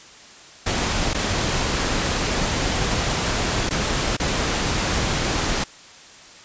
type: noise with dropouts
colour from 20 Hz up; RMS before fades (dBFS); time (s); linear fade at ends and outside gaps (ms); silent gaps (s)
pink; -22; 0.66-5.64; 5; 1.135-1.145 / 3.693-3.707 / 4.168-4.198
effects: white hiss -44 dBFS RMS until 6.44 s + resampled to 16000 Hz